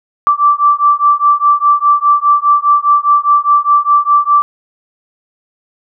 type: beating tone pair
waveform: sine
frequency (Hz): 1165 / 1169.9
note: D6 / D6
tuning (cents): -14 / -7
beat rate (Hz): 4.9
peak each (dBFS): -10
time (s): 0.27-4.42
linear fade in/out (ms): 0
effects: none